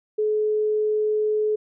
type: tone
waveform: sine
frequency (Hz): 427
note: G#4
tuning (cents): +48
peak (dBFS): -19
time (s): 0.18-1.56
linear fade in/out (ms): 10
effects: none